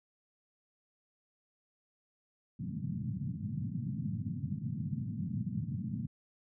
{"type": "band-pass noise", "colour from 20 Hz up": "pink", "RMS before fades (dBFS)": -37, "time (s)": [2.59, 6.07], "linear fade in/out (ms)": 10, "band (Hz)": [100, 230], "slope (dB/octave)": 48, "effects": []}